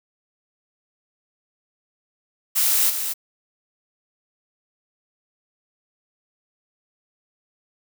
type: noise with echo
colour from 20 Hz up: blue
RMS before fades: -19 dBFS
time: 2.55-2.91 s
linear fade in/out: 20 ms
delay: 230 ms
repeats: 1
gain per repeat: -7 dB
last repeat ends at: 3.14 s
effects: none